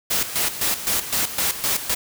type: noise with tremolo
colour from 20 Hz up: white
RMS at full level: -21 dBFS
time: 0.1-1.95 s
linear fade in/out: 10 ms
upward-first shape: square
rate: 3.9 Hz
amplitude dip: 70%
effects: none